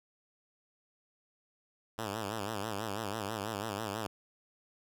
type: tone with vibrato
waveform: 5% pulse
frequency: 105.4 Hz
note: G#2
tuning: 26 cents sharp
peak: -24 dBFS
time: 1.98-4.07 s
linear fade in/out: 5 ms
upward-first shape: sine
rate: 6.1 Hz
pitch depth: 130 cents each way
effects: none